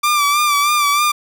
sawtooth tone with vibrato, 1174.7 Hz, D6, in tune, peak -9 dBFS, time 0.03-1.12 s, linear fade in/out 10 ms, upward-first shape sine, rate 3.2 Hz, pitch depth 47 cents each way, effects none

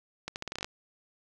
accelerating click train, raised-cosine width 0.2 ms, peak -18 dBFS, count 10, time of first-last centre 0.28-0.645 s, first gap 79 ms, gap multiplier 0.82, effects none

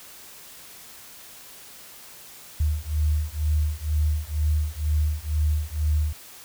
sine beating tone pair, 75.1 / 77.2 Hz, D2 / D#2, +39 / -13 cents, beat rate 2.1 Hz, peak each -24 / -24 dBFS, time 2.6-6.13 s, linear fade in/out 5 ms, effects white hiss -45 dBFS RMS until 6.44 s

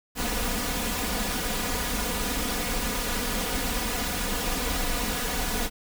pink noise with comb filter, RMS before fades -28 dBFS, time 0.15-5.7 s, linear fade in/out 50 ms, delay 4.1 ms, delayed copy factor +0.85, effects none

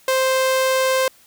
sawtooth tone, 523.3 Hz, C5, in tune, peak -12 dBFS, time 0.08-1.08 s, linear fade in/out 2 ms, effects white hiss -52 dBFS RMS until 1.26 s

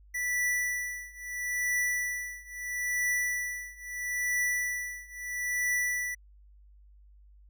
square tone with tremolo, 1967 Hz, B6, 7 cents flat, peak -26 dBFS, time 0.14-6.15 s, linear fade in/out 10 ms, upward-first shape triangle, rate 0.76 Hz, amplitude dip 95%, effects added 50 Hz sine -53 dBFS peak until 7.49 s

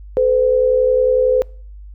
sine tone pair together, 438 / 509 Hz, A4 / C5, -8 / -48 cents, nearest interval minor third, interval 260 cents, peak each -18 / -12 dBFS, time 0.17-1.42 s, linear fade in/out 0 ms, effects noise-tail reverb RT60 0.5 s tail -26 dB re dry + added 50 Hz sine -33 dBFS peak until 1.94 s

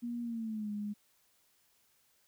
sine tone with pitch glide, 238.2 to 207.4 Hz, A#3 to G#3, +38 to -2 cents, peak -35 dBFS, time 0.02-0.94 s, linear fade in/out 20 ms, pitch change -240 cents, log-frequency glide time 0.22-0.71 s, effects white hiss -71 dBFS RMS until 2.27 s

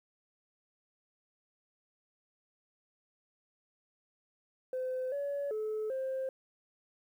sine tone with pitch steps, 513 / 567 / 431.9 / 527 Hz, C5 / C#5 / A4 / C5, -34 / +39 / -32 / +12 cents, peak -31 dBFS, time 4.73-6.29 s, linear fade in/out 2 ms, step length 390 ms, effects tanh soft clip ceiling -30 dBFS + 11-bit

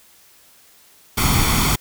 pink noise with comb filter, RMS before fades -17 dBFS, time 1.17-1.76 s, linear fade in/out 10 ms, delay 0.89 ms, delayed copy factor +0.65, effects white hiss -51 dBFS RMS until 1.8 s

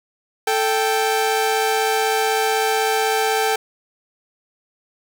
sawtooth tone pair together, 440 / 784 Hz, A4 / G5, 0 / 0 cents, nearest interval minor seventh, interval 1000 cents, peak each -16 dBFS, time 0.47-3.56 s, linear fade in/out 5 ms, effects none

